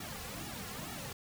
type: noise with flanger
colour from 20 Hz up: pink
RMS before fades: -43 dBFS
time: 0-1.13 s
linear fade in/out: 5 ms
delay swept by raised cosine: 1.9 to 3.3 ms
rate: 2.2 Hz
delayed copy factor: -1
effects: none

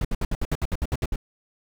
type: noise bursts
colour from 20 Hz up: brown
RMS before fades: -24 dBFS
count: 12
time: 0.01-1.159 s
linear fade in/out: 2 ms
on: 38 ms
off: 63 ms
effects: none

